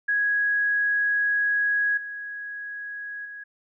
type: tone with level steps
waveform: sine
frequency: 1661.2 Hz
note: G#6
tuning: in tune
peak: -20 / -32 / -36 dBFS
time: 0.08-3.44 s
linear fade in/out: 10 ms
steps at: 1.97 / 3.25 s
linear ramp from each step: 5 ms
effects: none